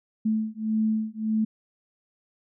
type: beating tone pair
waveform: sine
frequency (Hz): 217.5 / 219.2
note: A3 / A3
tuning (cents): -20 / -6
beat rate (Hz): 1.7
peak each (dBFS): -26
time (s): 0.25-1.45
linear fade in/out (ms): 10
effects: none